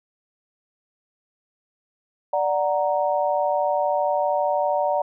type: chord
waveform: sine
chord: D augmented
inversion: none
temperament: equal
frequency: 587.3 / 740 / 932.3 Hz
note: D5 / F#5 / A#5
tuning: 0 / 0 / 0 cents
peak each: -22 / -24 / -25 dBFS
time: 2.33-5.02 s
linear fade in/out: 5 ms
effects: none